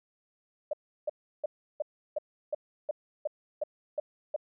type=tone bursts; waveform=sine; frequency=600 Hz; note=D5; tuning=37 cents sharp; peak=-27 dBFS; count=11; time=0.71-4.363 s; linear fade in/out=5 ms; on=23 ms; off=340 ms; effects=none